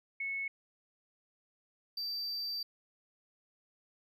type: tone pair in turn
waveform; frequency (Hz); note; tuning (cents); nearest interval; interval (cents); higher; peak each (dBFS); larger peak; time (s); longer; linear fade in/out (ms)
sine / triangle; 2200 / 4662; C#7 / D8; -14 / -14; octave + minor second; 1300; second; -34 / -34; neither; 0.2-0.48 / 1.97-2.63; second; 5
effects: none